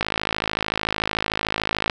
click train, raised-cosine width 0.3 ms, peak -5 dBFS, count 102, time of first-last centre 0.01-1.898 s, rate 53.5 Hz, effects none

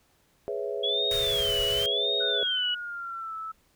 sine chord, C# minor seventh, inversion second, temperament equal, 415.3 / 493.9 / 554.4 / 659.3 Hz, G#4 / B4 / C#5 / E5, 0 / 0 / 0 / 0 cents, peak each -32 / -35 / -35 / -37 dBFS, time 0.48-2.43 s, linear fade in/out 0 ms
sine tone with vibrato, 3307 Hz, G#7, 8 cents flat, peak -25 dBFS, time 0.83-2.75 s, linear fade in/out 10 ms, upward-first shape sine, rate 0.93 Hz, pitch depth 210 cents each way
pink band-stop noise, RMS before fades -36 dBFS, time 1.11-1.86 s, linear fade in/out 0 ms, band 140 to 1200 Hz, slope 24 dB/octave
sine tone with pitch glide, 1480 to 1310.9 Hz, F#6 to E6, 0 to -10 cents, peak -33 dBFS, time 2.2-3.52 s, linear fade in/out 10 ms, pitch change -210 cents, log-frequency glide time 2.62-3.35 s
effects pink hiss -66 dBFS RMS until 3.75 s

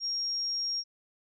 sine tone, 5580 Hz, F8, 2 cents flat, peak -29 dBFS, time 0-0.84 s, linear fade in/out 50 ms, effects none

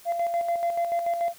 sine tone with tremolo, 686 Hz, F5, 31 cents flat, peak -19 dBFS, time 0.05-1.34 s, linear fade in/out 50 ms, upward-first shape square, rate 6.9 Hz, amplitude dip 55%, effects tanh soft clip ceiling -21 dBFS + white hiss -51 dBFS RMS until 1.38 s

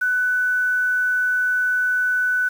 sine tone with quantisation, 1494 Hz, F#6, 16 cents sharp, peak -17 dBFS, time 0.01-2.49 s, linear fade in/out 10 ms, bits 7, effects none

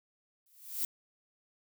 violet noise with exponential growth, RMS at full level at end -30 dBFS, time 0.46-0.85 s, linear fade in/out 2 ms, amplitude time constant 83 ms, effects none

